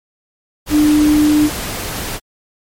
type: tone in noise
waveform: sine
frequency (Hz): 300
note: D4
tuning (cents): +37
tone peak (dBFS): -8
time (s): 0.7-1.5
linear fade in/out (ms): 50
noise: pink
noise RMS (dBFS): -23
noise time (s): 0.66-2.2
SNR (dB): +12
effects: MP3 64 kbps